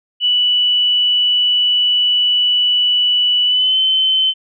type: tone with pitch glide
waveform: sine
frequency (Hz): 2960 to 3068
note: F#7 to G7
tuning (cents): 0 to -38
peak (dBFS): -11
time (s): 0.2-4.34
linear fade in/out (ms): 50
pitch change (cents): +62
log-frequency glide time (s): 3.45-3.78
effects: none